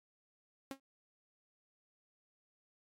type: tone with exponential decay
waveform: sawtooth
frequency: 270.9 Hz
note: C#4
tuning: 40 cents flat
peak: -34 dBFS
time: 0.71-0.8 s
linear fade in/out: 1 ms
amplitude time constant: 18 ms
effects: AAC 48 kbps